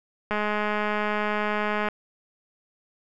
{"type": "click train", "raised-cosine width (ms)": 0.5, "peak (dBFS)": -12, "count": 332, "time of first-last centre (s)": [0.31, 1.886], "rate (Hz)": 210, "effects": []}